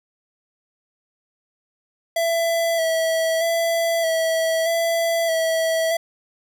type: tone with vibrato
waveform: square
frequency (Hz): 659.3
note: E5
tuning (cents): 0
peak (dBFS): -19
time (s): 2.16-5.97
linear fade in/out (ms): 5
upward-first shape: square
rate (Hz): 0.8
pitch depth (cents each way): 22
effects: none

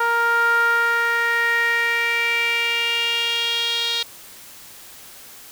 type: tone with band-pass filter sweep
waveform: sawtooth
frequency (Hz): 467.3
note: A#4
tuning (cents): +4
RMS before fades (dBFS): -20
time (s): 0-4.03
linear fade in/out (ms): 5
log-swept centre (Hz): 1200 to 3700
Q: 4.8
effects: white hiss -42 dBFS RMS until 5.51 s

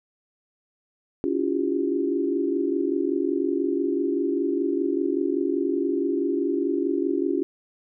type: tone cluster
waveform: sine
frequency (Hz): 281.8 / 327.6 / 352.5 / 397.8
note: C#4 / E4 / F4 / G4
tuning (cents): +29 / -11 / +16 / +25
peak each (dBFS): -26 / -29 / -26 / -28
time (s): 1.24-7.43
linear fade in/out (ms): 0
effects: none

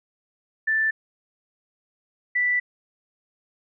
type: tone pair in turn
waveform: sine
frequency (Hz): 1765 / 1972.8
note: A6 / B6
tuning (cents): +5 / -2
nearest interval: major second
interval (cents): 193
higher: second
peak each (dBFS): -19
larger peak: neither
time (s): 0.67-0.91 / 2.35-2.6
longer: second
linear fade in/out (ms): 10
effects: none

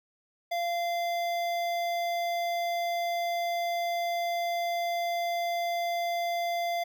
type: tone with notch filter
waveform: square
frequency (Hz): 690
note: F5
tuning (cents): -21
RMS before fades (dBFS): -30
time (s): 0.51-6.84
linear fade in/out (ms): 10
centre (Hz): 8700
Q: 0.89
effects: none

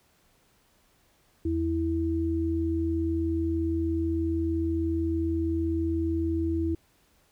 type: tone pair together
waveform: sine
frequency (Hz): 82.2 / 328.5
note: E2 / E4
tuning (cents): -4 / -6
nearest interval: 2 octaves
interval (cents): 2398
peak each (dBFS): -29 / -26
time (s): 1.45-6.75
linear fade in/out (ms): 5
effects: pink hiss -65 dBFS RMS until 7.31 s

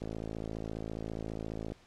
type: click train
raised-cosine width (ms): 2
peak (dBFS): -25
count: 94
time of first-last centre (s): 0.02-1.72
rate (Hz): 54.7
effects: pink hiss -61 dBFS RMS until 1.86 s + low-pass 6000 Hz 12 dB/octave

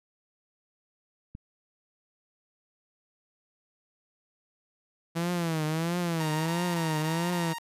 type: click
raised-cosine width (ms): 5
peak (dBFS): -28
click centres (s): 1.351
type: tone with vibrato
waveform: sawtooth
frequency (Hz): 164.81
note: E3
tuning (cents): 0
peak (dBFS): -23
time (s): 5.15-7.54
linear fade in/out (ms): 20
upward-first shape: triangle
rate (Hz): 1.5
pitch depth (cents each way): 140
type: tone bursts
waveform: sawtooth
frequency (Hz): 932.3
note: A#5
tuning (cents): 0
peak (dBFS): -31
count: 5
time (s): 6.2-7.584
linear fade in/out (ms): 0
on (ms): 260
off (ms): 21
effects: resampled to 32000 Hz

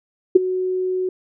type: tone with ADSR envelope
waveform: sine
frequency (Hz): 370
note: F#4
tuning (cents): 0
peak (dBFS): -3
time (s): 0.35-1.09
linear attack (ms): 10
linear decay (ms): 16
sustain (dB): -16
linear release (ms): 3
effects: none

